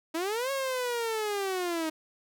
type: linear two-way sweep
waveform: sawtooth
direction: up then down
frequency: 311.1 to 552 to 311.1 Hz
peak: -25 dBFS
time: 0.14-1.9 s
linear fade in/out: 10 ms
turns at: 0.51 s
effects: none